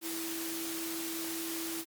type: tone in noise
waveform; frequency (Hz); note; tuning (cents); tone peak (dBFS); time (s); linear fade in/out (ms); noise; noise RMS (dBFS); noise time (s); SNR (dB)
sine; 329.6; E4; 0; -38; 0.01-1.85; 50; white; -39; 0.01-1.85; -2
effects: high-pass 150 Hz 12 dB/octave + Opus 48 kbps